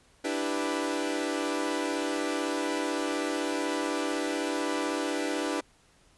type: chord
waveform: sawtooth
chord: E minor seventh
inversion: third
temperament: equal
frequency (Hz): 293.7 / 329.6 / 392 / 493.9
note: D4 / E4 / G4 / B4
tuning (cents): 0 / 0 / 0 / 0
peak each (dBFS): -28 / -30 / -32 / -31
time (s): 0.24-5.61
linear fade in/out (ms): 10
effects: pink hiss -62 dBFS RMS until 6.17 s + resampled to 24000 Hz